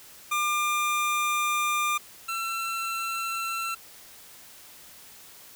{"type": "tone pair in turn", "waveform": "25% pulse", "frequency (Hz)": [1200, 1347], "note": ["D6", "E6"], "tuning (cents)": [37, 37], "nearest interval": "major second", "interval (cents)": 200, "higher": "second", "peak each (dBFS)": [-20, -25], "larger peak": "first", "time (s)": [[0.31, 1.98], [2.28, 3.75]], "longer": "first", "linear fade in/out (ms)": 10, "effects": ["white hiss -49 dBFS RMS until 5.55 s"]}